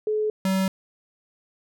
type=tone pair in turn; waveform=sine / square; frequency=427.9 / 190.39 Hz; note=A4 / F#3; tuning=-48 / +50 cents; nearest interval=octave + major second; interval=1402 cents; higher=first; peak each=-21 dBFS; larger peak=neither; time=0.07-0.3 / 0.45-0.68 s; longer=neither; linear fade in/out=2 ms; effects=none